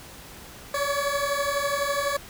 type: beating tone pair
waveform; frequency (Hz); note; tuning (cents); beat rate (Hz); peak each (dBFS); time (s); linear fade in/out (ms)
20% pulse; 561 / 573; C#5 / D5; +21 / -43; 12; -22; 0.74-2.17; 5
effects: pink hiss -44 dBFS RMS until 2.29 s